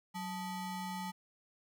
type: ring-modulated tone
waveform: square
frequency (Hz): 531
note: C5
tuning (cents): +25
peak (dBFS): -36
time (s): 0.14-1.12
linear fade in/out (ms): 20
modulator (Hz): 345
effects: none